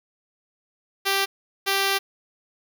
5% pulse tone pair in turn, 392 / 392 Hz, G4 / G4, 0 / 0 cents, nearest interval unison, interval 0 cents, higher neither, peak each -9 dBFS, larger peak neither, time 1.05-1.26 / 1.66-1.99 s, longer second, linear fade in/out 20 ms, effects none

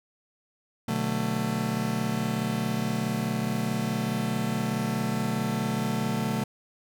40% pulse chord, B minor seventh, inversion none, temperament just, 123.47 / 148.16 / 185.21 / 222.2 Hz, B2 / D3 / F#3 / A3, 0 / +16 / +2 / +17 cents, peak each -32 / -33 / -32 / -28 dBFS, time 0.88-6.44 s, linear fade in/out 5 ms, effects none

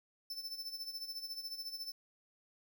45% pulse tone with tremolo, 5290 Hz, E8, 5 cents sharp, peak -39 dBFS, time 0.3-1.92 s, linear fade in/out 2 ms, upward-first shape sine, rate 14 Hz, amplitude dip 70%, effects 12-bit

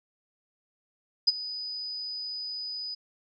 sine tone with ADSR envelope, 4978 Hz, D#8, in tune, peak -15 dBFS, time 1.27-2.95 s, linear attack 12 ms, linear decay 27 ms, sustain -18 dB, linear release 12 ms, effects none

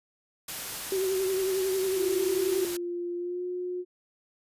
white noise, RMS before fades -36 dBFS, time 0.48-2.77 s, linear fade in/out 5 ms
sine tone with vibrato, 379.7 Hz, F#4, 45 cents sharp, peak -25 dBFS, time 0.92-2.65 s, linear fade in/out 2 ms, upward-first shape triangle, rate 11 Hz, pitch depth 52 cents each way
sine tone with pitch glide, 349.2 to 360.1 Hz, F4 to F#4, 0 to -47 cents, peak -30 dBFS, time 1.95-3.85 s, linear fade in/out 50 ms, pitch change +53 cents, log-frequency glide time 3.17-3.44 s
effects resampled to 32000 Hz

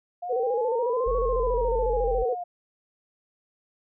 sine exponential two-way sweep, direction up then down, 698.5 to 1123 to 698.5 Hz, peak -30 dBFS, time 0.22-2.44 s, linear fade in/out 10 ms, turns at 1.17 s
sine tone with vibrato, 482.8 Hz, B4, 39 cents flat, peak -23 dBFS, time 0.29-2.35 s, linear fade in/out 20 ms, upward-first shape square, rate 14 Hz, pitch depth 85 cents each way
triangle tone, 44.91 Hz, F1, 49 cents sharp, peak -26 dBFS, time 1.06-2.24 s, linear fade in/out 10 ms
effects none

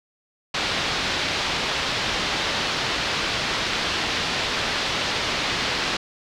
white low-pass noise, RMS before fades -25 dBFS, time 0.54-5.97 s, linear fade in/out 5 ms, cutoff 4500 Hz, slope 24 dB/octave, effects none

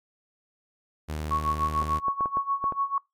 sawtooth tone, 76.8 Hz, D#2, 22 cents flat, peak -26 dBFS, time 1.08-2 s, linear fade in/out 20 ms
sine tone with tremolo, 1108.7 Hz, C#6, in tune, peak -21 dBFS, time 1.31-2.98 s, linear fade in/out 2 ms, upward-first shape sine, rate 6.8 Hz, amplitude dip 85%
clicks, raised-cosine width 1 ms, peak -20 dBFS, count 7, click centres 1.823 / 2.083 / 2.208 / 2.258 / 2.371 / 2.641 / 2.723 s
effects noise-tail reverb RT60 0.2 s tail -25 dB re dry + MP3 96 kbps

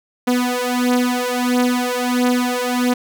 sawtooth beating tone pair, 246.9 / 248.4 Hz, B3 / B3, 0 / +10 cents, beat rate 1.5 Hz, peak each -15 dBFS, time 0.27-2.94 s, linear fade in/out 10 ms, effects none

